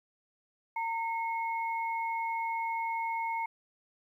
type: tone pair together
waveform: sine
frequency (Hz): 914.9 / 2176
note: A#5 / C#7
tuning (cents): -33 / -33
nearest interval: octave + minor third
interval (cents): 1500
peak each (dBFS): -31 / -38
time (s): 0.76-3.46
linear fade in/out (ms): 5
effects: 11-bit